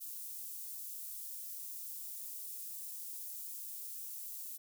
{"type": "high-pass noise", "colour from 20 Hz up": "white", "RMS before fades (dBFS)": -45, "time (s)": [0, 4.58], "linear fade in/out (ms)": 20, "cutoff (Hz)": 9700, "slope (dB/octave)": 12, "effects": []}